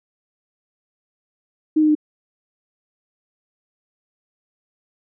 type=tone with pitch steps; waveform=sine; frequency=310.3 / 306.6 / 302.9 Hz; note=D#4 / D#4 / D#4; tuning=-5 / -25 / -46 cents; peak=-12 dBFS; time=1.76-1.952 s; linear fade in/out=10 ms; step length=64 ms; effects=none